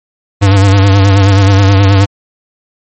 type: tone with vibrato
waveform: square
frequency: 98.3 Hz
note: G2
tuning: 5 cents sharp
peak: -4 dBFS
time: 0.41-2.06 s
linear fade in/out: 20 ms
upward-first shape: sine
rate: 9.4 Hz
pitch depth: 49 cents each way
effects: MP3 32 kbps